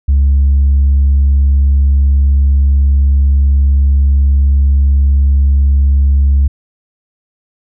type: tone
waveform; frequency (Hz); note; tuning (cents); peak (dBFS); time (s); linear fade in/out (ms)
sine; 69.3; C#2; 0; -4; 0.08-6.48; 10
effects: tanh soft clip ceiling -4 dBFS